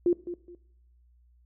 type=tone with echo; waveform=sine; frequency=350 Hz; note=F4; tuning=4 cents sharp; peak=-19 dBFS; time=0.06-0.13 s; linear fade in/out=2 ms; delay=210 ms; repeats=2; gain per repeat=-12 dB; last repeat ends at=0.55 s; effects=noise-tail reverb RT60 0.8 s tail -20 dB re dry + added 60 Hz sine -58 dBFS peak until 1.45 s